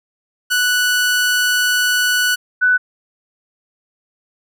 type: tone pair in turn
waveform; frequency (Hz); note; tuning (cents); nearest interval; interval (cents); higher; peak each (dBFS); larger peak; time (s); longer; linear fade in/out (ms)
sawtooth / sine; 1480 / 1492.9; F#6 / F#6; 0 / +15; unison; 15; second; -10; neither; 0.5-2.36 / 2.61-2.78; first; 20
effects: none